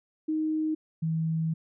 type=tone pair in turn; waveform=sine; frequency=312.1 / 161.27 Hz; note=D#4 / E3; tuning=+5 / -38 cents; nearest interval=major seventh; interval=1143 cents; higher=first; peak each=-25 dBFS; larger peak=neither; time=0.28-0.75 / 1.02-1.54 s; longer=second; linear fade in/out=10 ms; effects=none